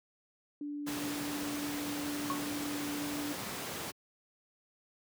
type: tone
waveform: sine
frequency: 291.7 Hz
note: D4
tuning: 12 cents flat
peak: -36 dBFS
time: 0.61-3.33 s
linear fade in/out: 2 ms
type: noise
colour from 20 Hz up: pink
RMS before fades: -39 dBFS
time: 0.86-3.92 s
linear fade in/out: 20 ms
type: tone with exponential decay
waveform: sine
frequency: 1100 Hz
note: C#6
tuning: 14 cents flat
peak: -29 dBFS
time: 2.3-2.44 s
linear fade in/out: 0 ms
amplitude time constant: 30 ms
effects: high-pass 150 Hz 12 dB/octave